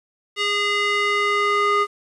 square tone with band-pass filter sweep, 409.9 Hz, G#4, 23 cents flat, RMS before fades -20 dBFS, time 0.36-1.87 s, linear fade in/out 50 ms, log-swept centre 2800 to 1300 Hz, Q 1.7, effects resampled to 24000 Hz + 8-bit

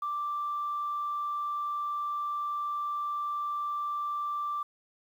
sine tone, 1174.7 Hz, D6, in tune, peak -29 dBFS, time 0.02-4.63 s, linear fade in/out 5 ms, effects tanh soft clip ceiling -25 dBFS + 10-bit

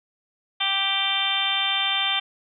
harmonic tone with a mistuned harmonic, 391.6 Hz, G4, 2 cents flat, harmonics 2 / 3 / 4 / 5 / 6 / 7 / 8 / 9, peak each -31 / -32 / -34 / -34 / -29 / -33 / -25 / -26 dBFS, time 0.6-2.2 s, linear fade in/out 10 ms, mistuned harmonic 9, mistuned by +24 cents, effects none

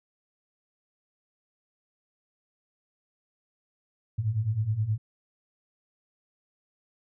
sine beating tone pair, 102.5 / 112 Hz, G#2 / A2, -22 / +31 cents, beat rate 9.5 Hz, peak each -30 / -26 dBFS, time 4.18-4.98 s, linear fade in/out 10 ms, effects none

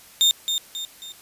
35% pulse tone with echo, 3641 Hz, A#7, 41 cents flat, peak -12 dBFS, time 0.21-0.31 s, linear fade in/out 0 ms, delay 270 ms, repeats 3, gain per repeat -7 dB, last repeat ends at 1.12 s, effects white hiss -48 dBFS RMS until 1.21 s + resampled to 32000 Hz

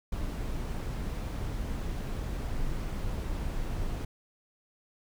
brown noise, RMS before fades -33 dBFS, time 0.12-4.05 s, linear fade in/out 5 ms, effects none

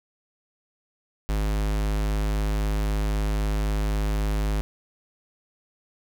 square tone, 51.91 Hz, G#1, in tune, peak -23 dBFS, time 1.29-4.61 s, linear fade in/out 0 ms, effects none

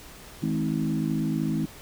harmonic tone with a mistuned harmonic, 53.1 Hz, G#1, 39 cents sharp, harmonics 3 / 4 / 5 / 6, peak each -28 / -29 / -30 / -31 dBFS, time 0.42-1.66 s, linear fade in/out 10 ms, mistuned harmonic 5, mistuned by -20 cents, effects pink hiss -46 dBFS RMS until 1.81 s

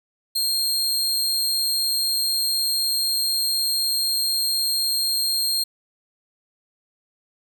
sawtooth tone with amplitude modulation, 4216 Hz, C8, 12 cents sharp, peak -16 dBFS, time 0.35-5.64 s, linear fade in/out 10 ms, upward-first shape sine, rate 139 Hz, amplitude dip 30%, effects none

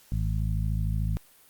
harmonic tone with a mistuned harmonic, 53.4 Hz, G#1, 49 cents sharp, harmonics 1 / 2 / 3 / 4, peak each -27 / -29 / -33 / -41 dBFS, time 0.12-1.17 s, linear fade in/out 0 ms, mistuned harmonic 4, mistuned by +28 cents, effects white hiss -57 dBFS RMS until 1.49 s + Opus 48 kbps

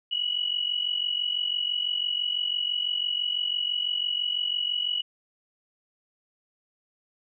sine tone pair together, 2914 / 2960 Hz, F#7 / F#7, -27 / 0 cents, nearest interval unison, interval 27 cents, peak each -27 / -29 dBFS, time 0.11-5.02 s, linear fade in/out 10 ms, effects none

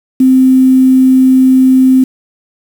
sine tone with quantisation, 260 Hz, C4, 11 cents flat, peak -3 dBFS, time 0.2-2.04 s, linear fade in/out 5 ms, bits 5, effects none

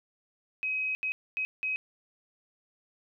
sine tone bursts at uneven times, 2535 Hz, D#7, 32 cents sharp, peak -28 dBFS, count 4, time 0.63-0.95 / 1.03-1.12 / 1.37-1.45 / 1.63-1.76 s, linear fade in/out 0 ms, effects none

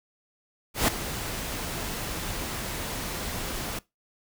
pink noise with ADSR envelope, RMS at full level -21 dBFS, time 0.74-3.79 s, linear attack 140 ms, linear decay 7 ms, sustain -12 dB, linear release 4 ms, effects noise-tail reverb RT60 0.2 s tail -21 dB re dry

